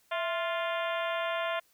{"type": "harmonic tone with a mistuned harmonic", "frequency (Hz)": 349.2, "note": "F4", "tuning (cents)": 0, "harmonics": [2, 3, 4, 5, 6, 7, 8, 9, 10], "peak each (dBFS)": [-32, -36, -38, -40, -42, -43, -44, -45, -46], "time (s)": [0.11, 1.6], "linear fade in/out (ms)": 10, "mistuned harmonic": 2, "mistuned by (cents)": -87, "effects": ["white hiss -67 dBFS RMS until 1.73 s"]}